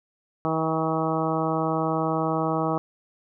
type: harmonic tone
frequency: 160 Hz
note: D#3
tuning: 49 cents sharp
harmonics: 1 / 2 / 3 / 4 / 5 / 6 / 7 / 8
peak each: -29 / -28 / -30 / -30 / -30 / -35 / -31 / -34 dBFS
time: 0.45-2.78 s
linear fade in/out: 0 ms
effects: none